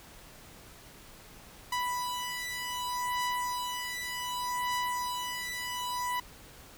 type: beating tone pair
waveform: sawtooth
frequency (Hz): 987.8 / 988.46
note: B5 / B5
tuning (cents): 0 / +1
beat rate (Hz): 0.66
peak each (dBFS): -31 / -31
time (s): 1.72-6.2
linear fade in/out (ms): 5
effects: pink hiss -52 dBFS RMS until 6.77 s